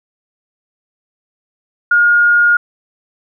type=tone; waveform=sine; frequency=1426 Hz; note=F6; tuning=36 cents sharp; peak=-7 dBFS; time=1.91-2.57 s; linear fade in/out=5 ms; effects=none